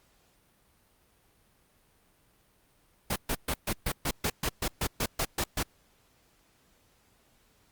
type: noise bursts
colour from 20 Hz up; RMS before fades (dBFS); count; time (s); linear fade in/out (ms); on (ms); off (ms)
pink; -29; 14; 3.1-5.63; 5; 60; 130
effects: pink hiss -66 dBFS RMS until 7.71 s + Opus 48 kbps